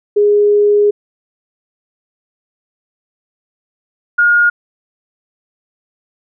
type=tone pair in turn; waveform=sine; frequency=413.2 / 1427.3 Hz; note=G#4 / F6; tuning=-9 / +37 cents; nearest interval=octave + major sixth; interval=2146 cents; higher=second; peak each=-7 dBFS; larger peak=neither; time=0.16-0.91 / 4.18-4.5 s; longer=first; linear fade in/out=10 ms; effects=none